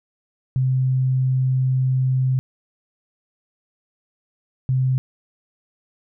sine tone bursts at uneven times, 130 Hz, C3, 11 cents flat, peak -16 dBFS, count 2, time 0.56-2.39 / 4.69-4.98 s, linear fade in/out 0 ms, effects none

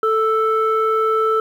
sine tone pair together, 440.6 / 1321.1 Hz, A4 / E6, +2 / +3 cents, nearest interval octave + perfect fifth, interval 1901 cents, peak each -16 dBFS, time 0.03-1.4 s, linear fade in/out 2 ms, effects tanh soft clip ceiling -9 dBFS + 8-bit

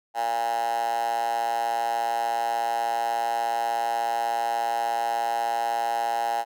10% pulse tone with high-pass filter, 116.54 Hz, A#2, in tune, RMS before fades -26 dBFS, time 0.14-6.45 s, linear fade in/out 50 ms, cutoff 790 Hz, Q 9.5, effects none

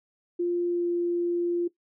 sine tone with pitch glide, 349.2 to 347 Hz, F4 to F4, 0 to -11 cents, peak -23 dBFS, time 0.39-1.68 s, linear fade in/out 10 ms, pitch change -11 cents, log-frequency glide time 0.68-0.86 s, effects noise-tail reverb RT60 0.1 s tail -17 dB re dry

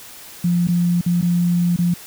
sine tone with dropouts, 174.3 Hz, F3, 3 cents flat, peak -14 dBFS, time 0.44-1.94 s, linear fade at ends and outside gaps 5 ms, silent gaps 0.673-0.685 / 1.012-1.061 / 1.214-1.225 / 1.763-1.787 s, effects white hiss -39 dBFS RMS until 2.06 s

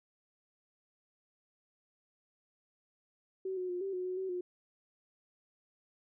sine tone with pitch steps, 379.2 / 365.8 / 356.6 / 389.1 / 364.9 / 367.5 / 379 / 358.9 Hz, F#4 / F#4 / F4 / G4 / F#4 / F#4 / F#4 / F4, +43 / -20 / +36 / -13 / -24 / -12 / +42 / +47 cents, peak -34 dBFS, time 3.45-4.41 s, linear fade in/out 5 ms, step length 120 ms, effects none

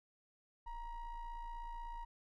triangle ring-modulated tone, 483.1 Hz, B4, 38 cents flat, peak -38 dBFS, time 0.66-2.05 s, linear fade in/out 10 ms, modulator 455 Hz, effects none

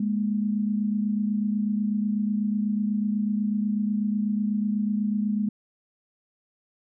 sine tone pair together, 207.7 / 235.8 Hz, G#3 / A#3, 0 / +20 cents, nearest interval major second, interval 220 cents, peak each -23 / -30 dBFS, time 0-5.49 s, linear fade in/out 5 ms, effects none

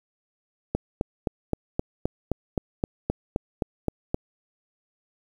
click train, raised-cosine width 2 ms, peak -10 dBFS, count 14, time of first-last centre 0.75-4.144 s, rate 3.83 Hz, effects 8-bit

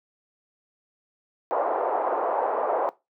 pink band-pass noise, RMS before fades -25 dBFS, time 1.51-2.89 s, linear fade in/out 0 ms, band 480 to 950 Hz, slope 24 dB/octave, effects noise-tail reverb RT60 0.2 s tail -18 dB re dry + high-pass 300 Hz 12 dB/octave

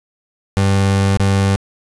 30% pulse tone with dropouts, 97.9 Hz, G2, 2 cents flat, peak -9 dBFS, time 0.57-1.56 s, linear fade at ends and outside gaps 0 ms, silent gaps 1.172-1.197 s, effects resampled to 24000 Hz + 8-bit

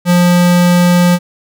square tone, 176.5 Hz, F3, 19 cents sharp, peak -7 dBFS, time 0.05-1.19 s, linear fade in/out 50 ms, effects none

